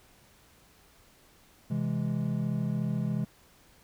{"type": "chord", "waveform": "triangle", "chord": "C augmented", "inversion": "none", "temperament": "equal", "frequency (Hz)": [130.81, 164.81, 207.7], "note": ["C3", "E3", "G#3"], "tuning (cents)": [0, 0, 0], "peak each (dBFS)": -30, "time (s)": [1.7, 3.25], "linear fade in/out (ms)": 10, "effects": ["pink hiss -60 dBFS RMS until 3.83 s"]}